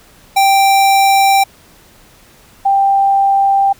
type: tone pair in turn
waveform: square / sine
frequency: 784 / 788.2 Hz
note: G5 / G5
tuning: 0 / +9 cents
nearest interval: unison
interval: 9 cents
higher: second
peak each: -8 dBFS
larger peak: neither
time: 0.36-1.44 / 2.65-3.73 s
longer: neither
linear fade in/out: 10 ms
effects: pink hiss -45 dBFS RMS until 3.79 s